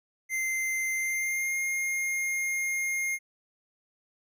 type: tone with pitch glide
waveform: square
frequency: 2081 to 2130 Hz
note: C7 to C7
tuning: -10 to +30 cents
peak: -28 dBFS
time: 0.29-3.19 s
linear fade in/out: 50 ms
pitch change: +40 cents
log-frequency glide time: 0.93-1.57 s
effects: none